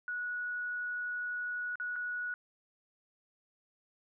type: tone with dropouts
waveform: sine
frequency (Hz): 1464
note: F#6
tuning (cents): -19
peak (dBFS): -34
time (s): 0.08-2.34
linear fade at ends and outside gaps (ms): 1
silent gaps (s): 1.756-1.799 / 1.958-1.962
effects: none